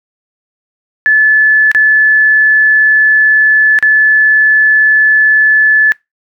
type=tone with dropouts; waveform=sine; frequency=1731 Hz; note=A6; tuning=29 cents flat; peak=-4 dBFS; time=1.06-5.92 s; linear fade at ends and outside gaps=0 ms; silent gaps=1.715-1.748 / 3.788-3.826 s; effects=noise-tail reverb RT60 0.2 s tail -24 dB re dry